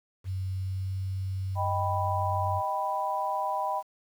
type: tone with pitch glide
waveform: sine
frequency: 94.4 to 95.33 Hz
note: F#2 to G2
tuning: +35 to -48 cents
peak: -29 dBFS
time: 0.24-2.62 s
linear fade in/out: 50 ms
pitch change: +17 cents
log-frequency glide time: 0.53-0.96 s
type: chord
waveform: sine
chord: Eb augmented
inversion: none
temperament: equal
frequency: 622.3 / 784 / 987.8 Hz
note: Eb5 / G5 / B5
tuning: 0 / 0 / 0 cents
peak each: -34 / -31 / -30 dBFS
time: 1.55-3.83 s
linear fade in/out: 50 ms
effects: 9-bit